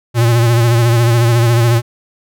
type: tone with vibrato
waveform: square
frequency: 117.6 Hz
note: A#2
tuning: 16 cents sharp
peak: -9 dBFS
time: 0.14-1.82 s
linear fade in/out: 50 ms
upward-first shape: sine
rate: 14 Hz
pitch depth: 51 cents each way
effects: none